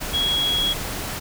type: tone in noise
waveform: sine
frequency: 3322 Hz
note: G#7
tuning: in tune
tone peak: -19 dBFS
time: 0.13-0.74 s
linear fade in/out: 20 ms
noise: pink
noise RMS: -29 dBFS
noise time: 0-1.2 s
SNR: +7 dB
effects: none